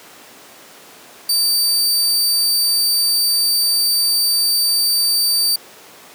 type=tone; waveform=sawtooth; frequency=4629 Hz; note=D8; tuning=26 cents flat; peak=-11 dBFS; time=1.29-5.56 s; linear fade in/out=5 ms; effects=pink hiss -41 dBFS RMS until 6.14 s + high-pass 300 Hz 12 dB/octave

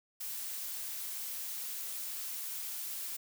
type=noise; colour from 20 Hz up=blue; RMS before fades=-40 dBFS; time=0.2-3.17 s; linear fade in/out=10 ms; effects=none

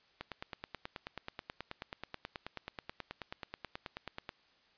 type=click train; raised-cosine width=0.3 ms; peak=-24 dBFS; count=39; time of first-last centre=0.21-4.292 s; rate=9.31 Hz; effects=white hiss -68 dBFS RMS until 4.77 s + resampled to 11025 Hz

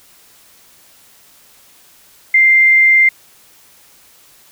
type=tone; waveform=sine; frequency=2094 Hz; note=C7; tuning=1 cent sharp; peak=-6 dBFS; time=2.34-3.09 s; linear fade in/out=5 ms; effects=white hiss -47 dBFS RMS until 4.51 s

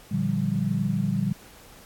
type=chord; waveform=sine; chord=G minor seventh; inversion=first; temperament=equal with one note detuned; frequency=116.54 / 147.94 / 174.61 / 196 Hz; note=Bb2 / D3 / F3 / G3; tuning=0 / +13 / 0 / 0 cents; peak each=-30 / -28 / -29 / -26 dBFS; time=0.11-1.33 s; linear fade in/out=10 ms; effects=pink hiss -50 dBFS RMS until 1.85 s + AAC 64 kbps

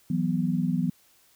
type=chord; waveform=sine; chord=E suspended second; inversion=none; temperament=equal; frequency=164.81 / 185 / 246.9 Hz; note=E3 / F#3 / B3; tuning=0 / 0 / 0 cents; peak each=-27 / -27 / -28 dBFS; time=0.1-0.9 s; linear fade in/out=5 ms; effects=white hiss -61 dBFS RMS until 1.35 s

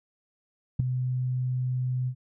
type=tone with ADSR envelope; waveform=sine; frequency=126.9 Hz; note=B2; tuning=47 cents sharp; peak=-15 dBFS; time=0.79-2.15 s; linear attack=10 ms; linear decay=4 ms; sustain=-10 dB; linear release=74 ms; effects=none

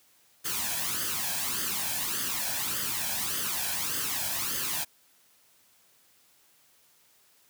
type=noise with flanger; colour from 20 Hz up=white; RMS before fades=-31 dBFS; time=0.44-4.85 s; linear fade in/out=20 ms; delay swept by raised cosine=0.62 to 1.25 ms; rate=1.7 Hz; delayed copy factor=+0.65; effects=white hiss -63 dBFS RMS until 7.49 s + high-pass 80 Hz 12 dB/octave

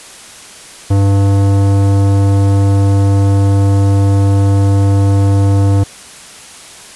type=tone with tanh clipping; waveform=sine; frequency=98.9 Hz; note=G2; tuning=16 cents sharp; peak=-9 dBFS; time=0.9-5.84 s; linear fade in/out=10 ms; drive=17 dB; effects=white hiss -34 dBFS RMS until 6.95 s + resampled to 24000 Hz

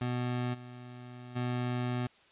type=tone with level steps; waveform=25% pulse; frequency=123.47 Hz; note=B2; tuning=in tune; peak=-27 / -41 / -27 dBFS; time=0.01-2.07 s; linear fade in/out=5 ms; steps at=0.53 / 1.35 s; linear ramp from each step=20 ms; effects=white hiss -62 dBFS RMS until 2.31 s + resampled to 8000 Hz

